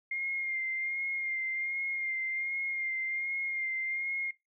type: tone with vibrato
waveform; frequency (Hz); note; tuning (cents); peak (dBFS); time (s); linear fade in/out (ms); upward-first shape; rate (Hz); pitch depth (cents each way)
sine; 2120; C7; +22; -31; 0.11-4.31; 5; sine; 1.3; 29
effects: noise-tail reverb RT60 0.2 s tail -20 dB re dry